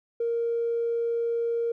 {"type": "tone with tanh clipping", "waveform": "triangle", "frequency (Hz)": 466.2, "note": "A#4", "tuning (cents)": 0, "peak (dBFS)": -24, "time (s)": [0.2, 1.72], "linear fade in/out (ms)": 5, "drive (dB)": 4, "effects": []}